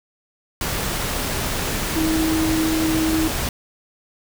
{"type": "tone in noise", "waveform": "sine", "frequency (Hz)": 318.3, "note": "D#4", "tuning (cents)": 39, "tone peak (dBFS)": -18, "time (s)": [1.96, 3.28], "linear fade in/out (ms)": 2, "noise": "pink", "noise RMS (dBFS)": -24, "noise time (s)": [0.61, 3.49], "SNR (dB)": 3, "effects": []}